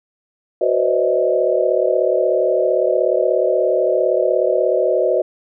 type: tone cluster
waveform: sine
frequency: 371.7 / 492.8 / 529 / 602 / 639 Hz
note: F#4 / B4 / C5 / D5 / D#5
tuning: +8 / -4 / +19 / +43 / +46 cents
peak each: -20 dBFS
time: 0.61-5.22 s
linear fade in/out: 5 ms
effects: none